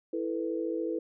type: chord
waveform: sine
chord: E suspended fourth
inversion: none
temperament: equal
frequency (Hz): 329.6 / 440 / 493.9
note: E4 / A4 / B4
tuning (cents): 0 / 0 / 0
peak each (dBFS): -32 / -35 / -35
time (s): 0.13-0.99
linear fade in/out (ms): 5
effects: none